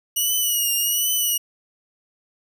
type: tone with vibrato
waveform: 5% pulse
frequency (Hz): 2912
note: F#7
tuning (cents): -28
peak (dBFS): -11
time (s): 0.16-1.38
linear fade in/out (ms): 10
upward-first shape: triangle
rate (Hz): 1.3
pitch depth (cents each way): 66
effects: none